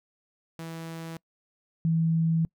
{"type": "tone pair in turn", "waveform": ["sawtooth", "sine"], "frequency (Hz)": [164, 163.33], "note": ["E3", "E3"], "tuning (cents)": [-9, -16], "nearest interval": "unison", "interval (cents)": 7, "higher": "first", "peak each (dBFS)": [-32, -21], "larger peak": "second", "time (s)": [[0.59, 1.17], [1.85, 2.45]], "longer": "second", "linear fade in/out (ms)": 0, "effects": ["noise-tail reverb RT60 0.1 s tail -25 dB re dry"]}